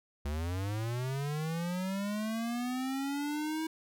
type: linear sweep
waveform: square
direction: up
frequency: 69.8 to 321.5 Hz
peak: -33 dBFS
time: 0.25-3.67 s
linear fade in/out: 5 ms
effects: none